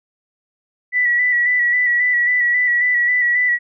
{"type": "tone with vibrato", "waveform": "sine", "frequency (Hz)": 1957, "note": "B6", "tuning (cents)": -16, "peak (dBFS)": -13, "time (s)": [0.92, 3.59], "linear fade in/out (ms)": 50, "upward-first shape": "square", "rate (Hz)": 3.7, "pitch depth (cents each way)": 26, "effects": []}